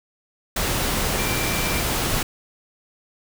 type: tone in noise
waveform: sine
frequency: 2355 Hz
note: D7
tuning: 4 cents sharp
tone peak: -30 dBFS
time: 1.18-1.8 s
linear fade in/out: 5 ms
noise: pink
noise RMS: -23 dBFS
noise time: 0.56-2.23 s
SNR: -10 dB
effects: none